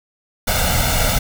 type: noise with comb filter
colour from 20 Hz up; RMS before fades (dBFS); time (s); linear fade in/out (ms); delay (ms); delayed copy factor
pink; -17; 0.47-1.19; 10; 1.4; +0.8
effects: none